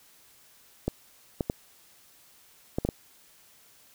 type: clicks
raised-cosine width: 2 ms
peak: -13 dBFS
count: 6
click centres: 0.88 / 1.408 / 1.499 / 2.785 / 2.85 / 2.889 s
effects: white hiss -58 dBFS RMS until 3.94 s